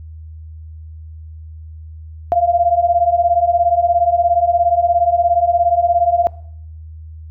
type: beating tone pair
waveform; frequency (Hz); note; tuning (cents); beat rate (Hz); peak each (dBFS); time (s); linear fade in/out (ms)
sine; 681 / 698; F5 / F5; -44 / -1; 17; -16 / -13; 2.32-6.27; 0
effects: noise-tail reverb RT60 0.7 s tail -22 dB re dry + added 79 Hz sine -31 dBFS peak until 7.3 s